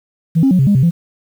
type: tone with pitch steps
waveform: sine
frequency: 163.9 / 269.1 / 183.2 / 134.5 / 203.3 / 131 / 169.8 Hz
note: E3 / C4 / F#3 / C3 / G#3 / C3 / F3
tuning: -10 / +49 / -17 / +48 / -37 / +2 / -48 cents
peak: -7 dBFS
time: 0.35-0.91 s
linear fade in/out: 20 ms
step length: 80 ms
effects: tanh soft clip ceiling -4 dBFS + 7-bit